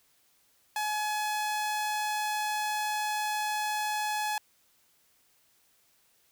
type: tone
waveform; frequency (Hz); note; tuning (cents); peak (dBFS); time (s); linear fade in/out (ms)
sawtooth; 847; G#5; +34; -25; 0.76-4.38; 2
effects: white hiss -67 dBFS RMS until 6.31 s